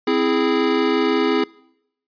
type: chord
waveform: square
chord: C augmented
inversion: none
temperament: equal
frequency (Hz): 261.6 / 329.6 / 415.3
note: C4 / E4 / G#4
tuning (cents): 0 / 0 / 0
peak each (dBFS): -22 / -22 / -20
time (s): 0.07-1.44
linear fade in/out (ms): 5
effects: noise-tail reverb RT60 0.8 s tail -24 dB re dry + resampled to 11025 Hz